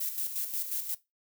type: noise with tremolo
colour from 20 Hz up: violet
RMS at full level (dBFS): -32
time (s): 0-0.95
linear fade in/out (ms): 10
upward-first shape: square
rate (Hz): 5.6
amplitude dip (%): 55
effects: noise-tail reverb RT60 0.2 s tail -18 dB re dry